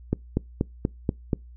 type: click train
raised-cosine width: 3 ms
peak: -9 dBFS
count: 6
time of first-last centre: 0.13-1.332 s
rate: 4.16 Hz
effects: noise-tail reverb RT60 0.2 s tail -25 dB re dry + added 60 Hz sine -43 dBFS peak until 1.56 s